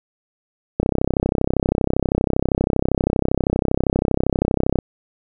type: click train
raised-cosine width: 2 ms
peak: -3 dBFS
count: 131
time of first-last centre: 0.8-4.788 s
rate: 32.6 Hz
effects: none